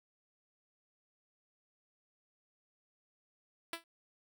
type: tone with exponential decay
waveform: 5% pulse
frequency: 333.6 Hz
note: E4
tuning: 21 cents sharp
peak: -23 dBFS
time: 3.73-3.84 s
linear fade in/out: 2 ms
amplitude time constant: 23 ms
effects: none